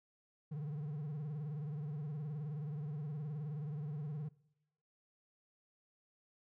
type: tone with vibrato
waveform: triangle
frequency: 148.6 Hz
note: D3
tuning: 21 cents sharp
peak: -37 dBFS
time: 0.51-4.29 s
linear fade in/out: 10 ms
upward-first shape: triangle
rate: 19 Hz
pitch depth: 140 cents each way
effects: noise-tail reverb RT60 0.8 s tail -21 dB re dry